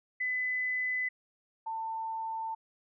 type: tone pair in turn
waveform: sine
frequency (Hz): 2008 / 894.5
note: B6 / A5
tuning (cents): +28 / +28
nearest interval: octave + major second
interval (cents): 1400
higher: first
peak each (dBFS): -29 / -33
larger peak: first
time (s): 0.2-1.09 / 1.66-2.55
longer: neither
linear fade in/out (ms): 10
effects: none